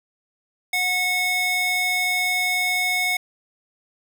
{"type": "tone with high-pass filter", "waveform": "square", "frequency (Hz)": 731, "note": "F#5", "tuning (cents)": -21, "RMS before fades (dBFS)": -22, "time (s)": [0.73, 3.17], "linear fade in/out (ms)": 5, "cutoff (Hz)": 1600, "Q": 4.6, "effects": []}